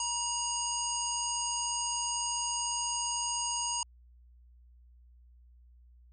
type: harmonic tone with a mistuned harmonic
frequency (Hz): 951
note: A#5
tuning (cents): +34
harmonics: 1 / 3 / 5 / 7 / 9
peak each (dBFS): -36 / -40 / -40 / -34 / -39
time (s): 0-3.83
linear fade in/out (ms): 2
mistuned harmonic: 5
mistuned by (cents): +43
effects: added 60 Hz sine -55 dBFS peak until 6.12 s